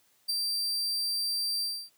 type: tone with ADSR envelope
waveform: 40% pulse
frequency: 4699 Hz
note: D8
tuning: in tune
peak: -24 dBFS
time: 0.28-1.9 s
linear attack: 18 ms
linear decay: 12 ms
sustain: -3 dB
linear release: 280 ms
effects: white hiss -67 dBFS RMS until 1.97 s + high-pass 80 Hz 12 dB/octave